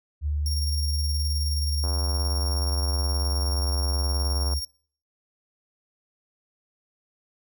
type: tone with pitch glide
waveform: sine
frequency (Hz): 74 to 70.37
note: D2 to C#2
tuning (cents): +14 to +27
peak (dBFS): -23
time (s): 0.21-4.61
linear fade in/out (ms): 50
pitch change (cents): -87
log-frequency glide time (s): 1.38-3.87
type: tone with tremolo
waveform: sawtooth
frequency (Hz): 5550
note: F8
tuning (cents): -12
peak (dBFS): -26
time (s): 0.46-4.65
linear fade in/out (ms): 2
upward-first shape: square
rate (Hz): 19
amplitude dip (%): 40
type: click train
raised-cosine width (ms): 1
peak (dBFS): -22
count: 243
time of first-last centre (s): 1.84-4.535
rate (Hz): 89.8
effects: noise-tail reverb RT60 0.5 s tail -25 dB re dry